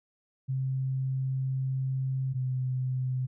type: tone pair in turn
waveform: sine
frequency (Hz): 132.2 / 128.73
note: C3 / C3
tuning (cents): +18 / -28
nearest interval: unison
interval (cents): 46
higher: first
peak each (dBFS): -27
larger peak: neither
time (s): 0.48-2.34 / 2.34-3.27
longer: first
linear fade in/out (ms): 20
effects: none